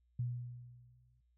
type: tone with exponential decay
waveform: sine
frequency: 121.9 Hz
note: B2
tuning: 22 cents flat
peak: -32 dBFS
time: 0.19-1.21 s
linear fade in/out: 5 ms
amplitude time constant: 220 ms
effects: added 60 Hz sine -70 dBFS peak until 1.37 s